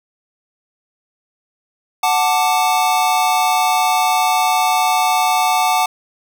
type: chord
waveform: square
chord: D major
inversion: first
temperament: equal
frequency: 740 / 880 / 1174.7 Hz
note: F#5 / A5 / D6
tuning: 0 / 0 / 0 cents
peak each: -17 / -18 / -21 dBFS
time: 2.03-5.86 s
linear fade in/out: 5 ms
effects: none